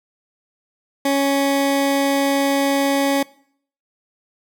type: tone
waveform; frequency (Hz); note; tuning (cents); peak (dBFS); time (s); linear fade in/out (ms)
20% pulse; 277.6; C#4; +3; -11; 1.05-3.23; 5
effects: noise-tail reverb RT60 0.6 s tail -22 dB re dry